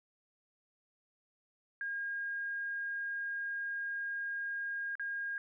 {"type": "tone with dropouts", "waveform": "sine", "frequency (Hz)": 1622, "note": "G#6", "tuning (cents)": -41, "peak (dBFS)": -35, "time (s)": [1.81, 5.38], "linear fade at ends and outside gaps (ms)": 1, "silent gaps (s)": [4.954, 4.996], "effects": []}